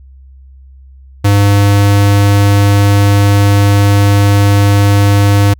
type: tone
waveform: square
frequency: 101 Hz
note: G#2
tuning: 48 cents flat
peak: -6 dBFS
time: 1.24-5.54 s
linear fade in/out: 10 ms
effects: added 66 Hz sine -34 dBFS peak until 5.59 s